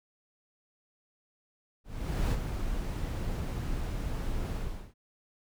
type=noise with ADSR envelope; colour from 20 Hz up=brown; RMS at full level=-26 dBFS; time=1.84-4.94 s; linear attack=480 ms; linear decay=47 ms; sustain=-7 dB; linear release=380 ms; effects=none